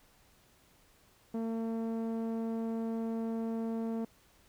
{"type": "tone with low-pass filter", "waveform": "sawtooth", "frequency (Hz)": 226.4, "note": "A3", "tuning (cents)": 50, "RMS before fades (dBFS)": -35, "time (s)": [1.34, 4.05], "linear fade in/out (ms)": 5, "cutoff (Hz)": 630, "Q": 0.69, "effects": ["pink hiss -65 dBFS RMS until 4.48 s"]}